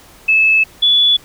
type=tone pair in turn; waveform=sine; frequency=2608 / 3432 Hz; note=E7 / A7; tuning=-19 / -44 cents; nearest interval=perfect fourth; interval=475 cents; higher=second; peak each=-8 dBFS; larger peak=neither; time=0.28-0.64 / 0.82-1.17 s; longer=first; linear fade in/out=10 ms; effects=pink hiss -43 dBFS RMS until 1.24 s